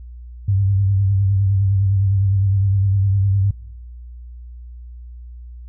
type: tone with vibrato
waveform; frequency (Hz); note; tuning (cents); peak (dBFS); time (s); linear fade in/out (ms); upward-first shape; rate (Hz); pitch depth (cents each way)
sine; 98; G2; 0; -13; 0.48-3.51; 5; triangle; 9.8; 65
effects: noise-tail reverb RT60 0.8 s tail -25 dB re dry + added 60 Hz sine -33 dBFS peak until 5.68 s